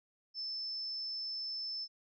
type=tone; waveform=sine; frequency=5274 Hz; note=E8; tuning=in tune; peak=-37 dBFS; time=0.34-1.88 s; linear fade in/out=50 ms; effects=none